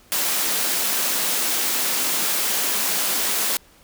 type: high-pass noise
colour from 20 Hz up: white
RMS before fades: -22 dBFS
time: 0.12-3.57 s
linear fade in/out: 0 ms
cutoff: 180 Hz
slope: 48 dB/octave
effects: pink hiss -53 dBFS RMS until 3.83 s